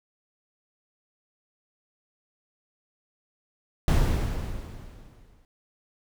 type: noise with exponential decay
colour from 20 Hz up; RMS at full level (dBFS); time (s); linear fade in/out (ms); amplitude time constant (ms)
brown; -18; 3.88-5.45; 1; 340
effects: none